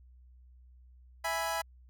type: chord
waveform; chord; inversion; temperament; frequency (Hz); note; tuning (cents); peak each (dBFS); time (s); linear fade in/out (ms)
25% pulse; E major; none; equal; 659.3 / 830.6 / 987.8; E5 / G#5 / B5; 0 / 0 / 0; -32; 1.24-1.62; 10
effects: added 62 Hz sine -54 dBFS peak until 1.89 s